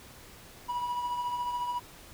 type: tone with tremolo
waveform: triangle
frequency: 974 Hz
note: B5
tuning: 24 cents flat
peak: -26 dBFS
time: 0.68-1.8 s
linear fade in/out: 20 ms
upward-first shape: triangle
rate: 14 Hz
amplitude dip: 50%
effects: pink hiss -51 dBFS RMS until 2.13 s

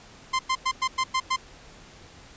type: tone bursts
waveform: sawtooth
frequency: 1043 Hz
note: C6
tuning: 6 cents flat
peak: -18 dBFS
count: 7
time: 0.33-1.364 s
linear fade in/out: 10 ms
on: 62 ms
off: 100 ms
effects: pink hiss -49 dBFS RMS until 2.36 s + resampled to 16000 Hz

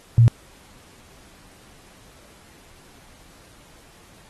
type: tone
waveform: sine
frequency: 116.54 Hz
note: A#2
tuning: in tune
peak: -9 dBFS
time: 0.18-0.28 s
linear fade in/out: 0 ms
effects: pink hiss -51 dBFS RMS until 4.29 s + AAC 32 kbps

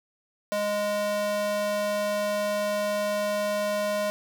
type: tone with high-pass filter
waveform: square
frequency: 207 Hz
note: G#3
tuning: 5 cents flat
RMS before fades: -27 dBFS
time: 0.52-4.1 s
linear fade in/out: 0 ms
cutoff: 470 Hz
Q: 6.9
effects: none

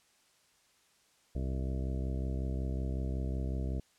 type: harmonic tone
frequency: 65.41 Hz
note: C2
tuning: in tune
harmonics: 1 / 2 / 3 / 4 / 5 / 6 / 7 / 9 / 10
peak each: -33 / -39 / -43 / -45 / -47 / -49 / -50 / -52 / -53 dBFS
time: 1.35-3.8 s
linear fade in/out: 5 ms
effects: white hiss -68 dBFS RMS until 3.98 s + low-pass 9000 Hz 12 dB/octave

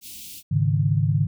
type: band-stop noise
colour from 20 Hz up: white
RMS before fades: -39 dBFS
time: 0.01-0.43 s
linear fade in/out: 50 ms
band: 310 to 2500 Hz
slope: 48 dB/octave
type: chord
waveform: sine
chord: Ab suspended fourth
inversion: none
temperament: equal with one note detuned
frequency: 104.37 / 138.59 / 155.56 Hz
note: Ab2 / Db3 / Eb3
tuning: +9 / 0 / 0 cents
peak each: -22 dBFS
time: 0.51-1.27 s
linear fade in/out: 10 ms
effects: none

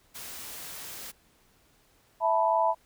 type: noise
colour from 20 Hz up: white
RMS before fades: -41 dBFS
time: 0.14-1.12 s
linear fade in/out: 20 ms
type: chord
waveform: sine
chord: E suspended fourth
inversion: none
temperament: equal with one note detuned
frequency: 659.3 / 880 / 983.2 Hz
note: E5 / A5 / B5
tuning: 0 / 0 / -8 cents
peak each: -26 dBFS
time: 2.2-2.75 s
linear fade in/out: 50 ms
effects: pink hiss -64 dBFS RMS until 2.85 s

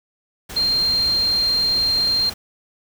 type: tone in noise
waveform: sine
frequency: 4186 Hz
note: C8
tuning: in tune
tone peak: -16 dBFS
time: 0.56-2.3 s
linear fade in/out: 10 ms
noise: pink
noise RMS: -33 dBFS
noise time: 0.49-2.34 s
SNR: +14 dB
effects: none

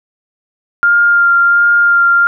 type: tone with vibrato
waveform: sine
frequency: 1400 Hz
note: F6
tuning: 4 cents sharp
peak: -6 dBFS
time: 0.83-2.27 s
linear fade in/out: 0 ms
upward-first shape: sine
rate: 1.4 Hz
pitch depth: 13 cents each way
effects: none

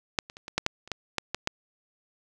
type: clicks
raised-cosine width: 0.2 ms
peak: -6 / -25 / -27 / -21 / -7 / -6 / -29 / -13 / -9 / -11 / -8 dBFS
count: 11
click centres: 0.188 / 0.299 / 0.369 / 0.481 / 0.58 / 0.664 / 0.876 / 0.917 / 1.183 / 1.346 / 1.474 s
effects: none

